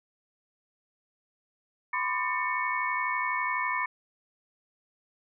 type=tone cluster; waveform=sine; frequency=1003 / 1075 / 1197 / 1794 / 2220 Hz; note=B5 / C6 / D6 / A6 / C#7; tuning=+26 / +47 / +33 / +33 / +2 cents; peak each=-31 / -36 / -37 / -33 / -32 dBFS; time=1.93-3.86 s; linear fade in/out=5 ms; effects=none